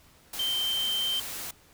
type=tone in noise; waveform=sine; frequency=3123 Hz; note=G7; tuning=7 cents flat; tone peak=-26 dBFS; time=0.39-1.2 s; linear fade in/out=5 ms; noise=white; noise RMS=-37 dBFS; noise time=0.33-1.51 s; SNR=+8 dB; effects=pink hiss -58 dBFS RMS until 1.73 s